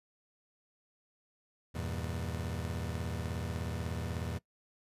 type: chord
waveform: 30% pulse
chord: E diminished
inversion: none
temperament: just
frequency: 82.41 / 98.89 / 118.67 Hz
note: E2 / G2 / Bb2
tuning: 0 / +16 / +31 cents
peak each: -35 / -40 / -38 dBFS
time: 1.74-4.39 s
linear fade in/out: 20 ms
effects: noise-tail reverb RT60 0.1 s tail -21 dB re dry + resampled to 32000 Hz